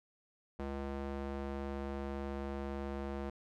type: tone with band-pass filter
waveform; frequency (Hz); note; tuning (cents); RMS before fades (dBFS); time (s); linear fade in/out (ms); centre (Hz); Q
square; 69.1; C#2; -5; -40; 0.59-3.3; 5; 490; 0.58
effects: none